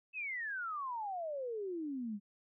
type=exponential sweep; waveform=sine; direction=down; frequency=2652 to 196 Hz; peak=-37 dBFS; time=0.13-2.2 s; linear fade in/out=50 ms; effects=none